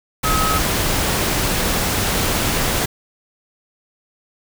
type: tone in noise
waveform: sine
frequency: 1279 Hz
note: D#6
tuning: 47 cents sharp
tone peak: -19 dBFS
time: 0.24-0.59 s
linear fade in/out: 10 ms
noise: pink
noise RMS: -19 dBFS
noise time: 0.23-2.86 s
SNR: -3 dB
effects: none